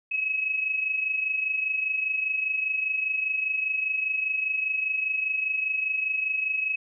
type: tone pair together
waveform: sine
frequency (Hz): 2541 / 2566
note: D#7 / E7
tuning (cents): +36 / -47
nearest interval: unison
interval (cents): 17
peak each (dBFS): -32 / -25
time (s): 0.11-6.76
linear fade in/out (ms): 10
effects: none